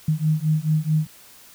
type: beating tone pair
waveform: sine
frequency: 153 / 157.6 Hz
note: D#3 / D#3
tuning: -29 / +23 cents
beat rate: 4.6 Hz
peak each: -21 dBFS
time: 0.08-1.07 s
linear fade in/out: 5 ms
effects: white hiss -48 dBFS RMS until 1.54 s